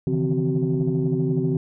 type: tone cluster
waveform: sine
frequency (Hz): 137 / 153 / 165.2 / 258.5 / 378.8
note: C#3 / D#3 / E3 / C4 / F#4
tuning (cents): -20 / -29 / +4 / -21 / +41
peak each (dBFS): -25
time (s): 0.07-1.57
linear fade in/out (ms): 2
effects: tanh soft clip ceiling -12 dBFS